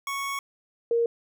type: tone pair in turn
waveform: 25% pulse / sine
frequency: 1108 / 466.8 Hz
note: C#6 / A#4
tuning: -1 / +2 cents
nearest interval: octave + minor third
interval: 1497 cents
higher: first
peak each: -25 / -20 dBFS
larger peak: second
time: 0.07-0.39 / 0.91-1.06 s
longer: first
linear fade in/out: 2 ms
effects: none